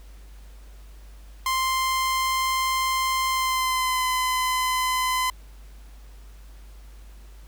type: tone with pitch glide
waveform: sawtooth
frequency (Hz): 1046.5 to 1020.2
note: C6 to C6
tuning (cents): 0 to -44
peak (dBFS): -18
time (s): 1.46-5.3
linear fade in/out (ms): 2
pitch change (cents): -44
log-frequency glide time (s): 3.29-4.06
effects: added 50 Hz sine -42 dBFS peak until 7.47 s + pink hiss -56 dBFS RMS until 7.47 s